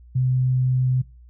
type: tone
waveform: sine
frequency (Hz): 128.1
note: C3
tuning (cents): -36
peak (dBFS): -17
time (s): 0.15-1.02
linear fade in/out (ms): 10
effects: noise-tail reverb RT60 0.3 s tail -22 dB re dry + added 60 Hz sine -44 dBFS peak until 1.29 s